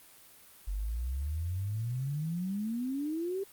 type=exponential sweep; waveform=sine; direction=up; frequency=46.25 to 400 Hz; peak=-31 dBFS; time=0.67-3.44 s; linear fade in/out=10 ms; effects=white hiss -56 dBFS RMS until 3.52 s + Opus 32 kbps